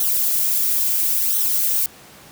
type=noise with flanger; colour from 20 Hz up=violet; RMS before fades=-19 dBFS; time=0-1.86 s; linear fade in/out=2 ms; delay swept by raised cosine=0.41 to 4.21 ms; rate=0.73 Hz; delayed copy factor=-0.65; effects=pink hiss -44 dBFS RMS until 2.31 s + high-pass 100 Hz 12 dB/octave